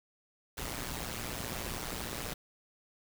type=noise with amplitude modulation; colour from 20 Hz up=pink; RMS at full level=-35 dBFS; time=0.57-2.34 s; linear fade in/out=10 ms; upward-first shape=sine; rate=120 Hz; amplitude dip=85%; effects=none